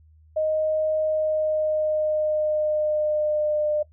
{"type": "tone with pitch glide", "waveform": "sine", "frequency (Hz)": [622.3, 602.1], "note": ["D#5", "D5"], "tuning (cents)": [0, 43], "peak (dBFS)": -20, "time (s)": [0.36, 3.83], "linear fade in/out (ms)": 10, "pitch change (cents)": -57, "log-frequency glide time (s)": [0.99, 3.7], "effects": ["noise-tail reverb RT60 0.1 s tail -18 dB re dry", "added 78 Hz sine -51 dBFS peak until 3.92 s"]}